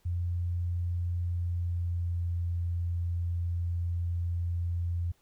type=tone with pitch glide; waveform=sine; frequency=87.31 to 86.26 Hz; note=F2 to F2; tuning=0 to -21 cents; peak=-28 dBFS; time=0.05-5.12 s; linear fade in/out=10 ms; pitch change=-21 cents; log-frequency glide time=1.23-2.39 s; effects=pink hiss -69 dBFS RMS until 5.21 s